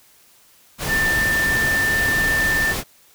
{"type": "tone in noise", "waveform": "sine", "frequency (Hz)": 1784, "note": "A6", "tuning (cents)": 23, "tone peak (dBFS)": -17, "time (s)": [0.87, 2.75], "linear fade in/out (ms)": 50, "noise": "pink", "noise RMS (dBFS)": -25, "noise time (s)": [0.78, 2.84], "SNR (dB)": 5, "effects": ["white hiss -53 dBFS RMS until 3.14 s"]}